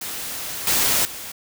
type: noise with level steps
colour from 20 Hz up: white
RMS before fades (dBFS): -30 / -19 / -34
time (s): 0.01-1.32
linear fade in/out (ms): 5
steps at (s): 0.67 / 1.05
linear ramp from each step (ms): 2
effects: none